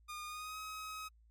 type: tone with pitch glide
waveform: sawtooth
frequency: 1217 to 1270.1 Hz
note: D#6 to D#6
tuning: -39 to +35 cents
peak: -39 dBFS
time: 0.08-1.09 s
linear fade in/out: 20 ms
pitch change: +74 cents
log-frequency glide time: 0.26-0.58 s
effects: added 56 Hz sine -62 dBFS peak until 1.3 s + MP3 64 kbps